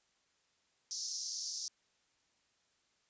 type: band-pass noise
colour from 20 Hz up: pink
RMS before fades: -41 dBFS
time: 0.91-1.68 s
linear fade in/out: 0 ms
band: 4900 to 6400 Hz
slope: 48 dB/octave
effects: white hiss -75 dBFS RMS until 3.09 s + resampled to 16000 Hz